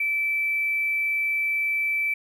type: tone with hard clipping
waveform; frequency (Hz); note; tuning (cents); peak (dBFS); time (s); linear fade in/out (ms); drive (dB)
triangle; 2321; D7; -21; -22; 0-2.14; 5; 3
effects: none